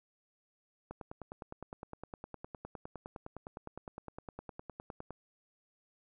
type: click train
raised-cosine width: 1 ms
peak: -29 dBFS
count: 42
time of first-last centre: 0.91-5.107 s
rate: 9.77 Hz
effects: none